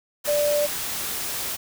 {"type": "tone in noise", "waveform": "sine", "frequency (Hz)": 587.3, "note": "D5", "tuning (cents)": 0, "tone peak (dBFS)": -19, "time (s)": [0.27, 0.67], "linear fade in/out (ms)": 20, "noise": "white", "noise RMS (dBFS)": -29, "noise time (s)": [0.24, 1.57], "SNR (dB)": 7, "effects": []}